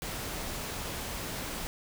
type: noise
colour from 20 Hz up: pink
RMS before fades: -37 dBFS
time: 0.02-1.67 s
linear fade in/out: 0 ms
effects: none